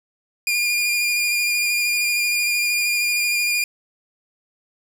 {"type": "tone with vibrato", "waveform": "sawtooth", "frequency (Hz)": 2419, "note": "D#7", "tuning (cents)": -49, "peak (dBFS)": -15, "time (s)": [0.47, 3.64], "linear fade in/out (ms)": 2, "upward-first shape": "square", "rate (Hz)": 13, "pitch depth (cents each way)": 14, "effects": ["8-bit"]}